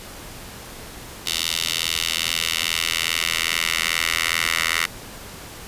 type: tone with high-pass filter sweep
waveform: 10% pulse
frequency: 82.41 Hz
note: E2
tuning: in tune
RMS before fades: -23 dBFS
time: 1.26-4.86 s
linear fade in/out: 5 ms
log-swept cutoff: 3400 to 1900 Hz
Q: 1.8
effects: pink hiss -38 dBFS RMS until 5.67 s + resampled to 32000 Hz